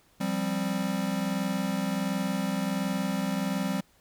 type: chord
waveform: square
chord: F suspended second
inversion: none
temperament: equal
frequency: 174.61 / 196 / 261.6 Hz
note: F3 / G3 / C4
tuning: 0 / 0 / 0 cents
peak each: -34 / -30 / -34 dBFS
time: 0.2-3.81 s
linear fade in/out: 10 ms
effects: pink hiss -63 dBFS RMS until 4 s